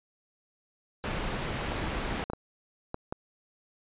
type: low-pass noise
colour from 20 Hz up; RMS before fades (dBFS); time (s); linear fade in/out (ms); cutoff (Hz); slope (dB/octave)
pink; -33; 1.04-2.24; 0; 3300; 12
type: clicks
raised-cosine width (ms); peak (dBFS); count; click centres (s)
1; -19; 5; 1.72 / 2.3 / 2.334 / 2.944 / 3.125
effects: resampled to 8000 Hz